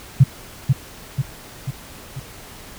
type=tone with echo; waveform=sine; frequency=133.2 Hz; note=C3; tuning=31 cents sharp; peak=-5 dBFS; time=0.2-0.24 s; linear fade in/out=10 ms; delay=490 ms; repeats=4; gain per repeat=-5 dB; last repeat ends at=2.2 s; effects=pink hiss -40 dBFS RMS until 2.78 s